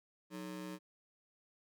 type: ring-modulated tone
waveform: 35% pulse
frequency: 246.9 Hz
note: B3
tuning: in tune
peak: -38 dBFS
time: 0.3-0.79 s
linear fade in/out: 50 ms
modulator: 65 Hz
effects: none